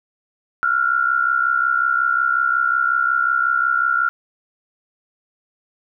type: tone pair together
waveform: sine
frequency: 1364 / 1429.5 Hz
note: F6 / F6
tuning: -41 / +40 cents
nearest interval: minor second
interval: 81 cents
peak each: -18 dBFS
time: 0.63-4.09 s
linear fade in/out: 0 ms
effects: none